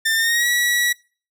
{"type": "tone with pitch glide", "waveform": "sawtooth", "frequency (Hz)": [1793, 1932.8], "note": ["A6", "B6"], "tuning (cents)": [32, -38], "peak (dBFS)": -13, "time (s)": [0.05, 0.93], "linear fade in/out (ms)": 10, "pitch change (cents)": 130, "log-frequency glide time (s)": [0.16, 0.48], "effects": ["noise-tail reverb RT60 0.4 s tail -24 dB re dry"]}